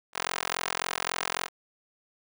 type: tone with high-pass filter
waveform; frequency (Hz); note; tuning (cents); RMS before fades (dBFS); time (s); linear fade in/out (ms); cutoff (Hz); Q
15% pulse; 43.65; F1; 0; -32; 0.13-1.49; 50; 960; 0.78
effects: none

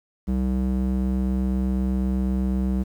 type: tone with band-pass filter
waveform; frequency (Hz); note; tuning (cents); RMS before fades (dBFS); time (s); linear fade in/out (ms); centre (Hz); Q
square; 64; C2; -38; -23; 0.27-2.84; 20; 170; 1.5
effects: 9-bit

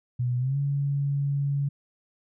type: tone with pitch glide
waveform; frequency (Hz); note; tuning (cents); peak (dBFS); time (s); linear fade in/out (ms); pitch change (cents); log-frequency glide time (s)
sine; 123.47 to 141.01; B2 to C#3; 0 to +30; -23; 0.19-1.69; 10; +230; 0.38-0.57
effects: none

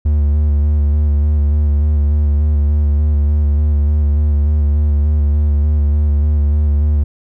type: tone with vibrato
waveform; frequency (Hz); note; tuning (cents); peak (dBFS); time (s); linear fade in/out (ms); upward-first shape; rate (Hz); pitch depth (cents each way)
triangle; 73.7; D2; +7; -8; 0.05-7.04; 10; square; 3.4; 27
effects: none

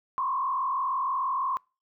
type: tone with frequency modulation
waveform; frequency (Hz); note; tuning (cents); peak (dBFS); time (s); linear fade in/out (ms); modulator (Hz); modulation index
sine; 1066; C6; +32; -25; 0.18-1.57; 0; 43.1; 1.3
effects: noise-tail reverb RT60 0.3 s tail -26 dB re dry

